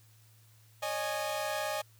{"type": "chord", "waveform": "sawtooth", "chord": "C# suspended second", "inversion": "none", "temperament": "equal with one note detuned", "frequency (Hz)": [554.4, 613.3, 830.6], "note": ["C#5", "D#5", "G#5"], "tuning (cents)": [0, -25, 0], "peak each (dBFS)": [-36, -31, -33], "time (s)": [0.82, 1.82], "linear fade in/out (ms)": 10, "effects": ["added 110 Hz sine -59 dBFS peak until 1.99 s", "white hiss -65 dBFS RMS until 1.99 s"]}